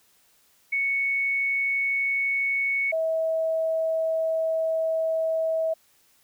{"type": "tone pair in turn", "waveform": "sine", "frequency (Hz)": [2217, 645.9], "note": ["C#7", "E5"], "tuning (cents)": [0, -35], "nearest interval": "octave + major sixth", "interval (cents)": 2135, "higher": "first", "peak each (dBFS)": -22, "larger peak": "neither", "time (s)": [[0.72, 2.92], [2.92, 5.74]], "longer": "second", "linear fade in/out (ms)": 10, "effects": ["white hiss -62 dBFS RMS until 6.23 s"]}